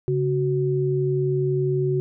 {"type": "tone pair together", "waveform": "sine", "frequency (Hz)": [139, 371.1], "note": ["C#3", "F#4"], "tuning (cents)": [5, 5], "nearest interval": "octave + perfect fourth", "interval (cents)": 1700, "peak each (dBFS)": -22, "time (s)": [0.08, 2], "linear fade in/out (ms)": 0, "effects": []}